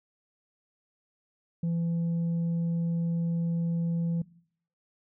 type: tone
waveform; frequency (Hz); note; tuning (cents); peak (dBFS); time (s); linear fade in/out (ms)
sine; 168.3; E3; +36; -23; 1.63-4.22; 5
effects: noise-tail reverb RT60 0.6 s tail -22 dB re dry + tanh soft clip ceiling -25 dBFS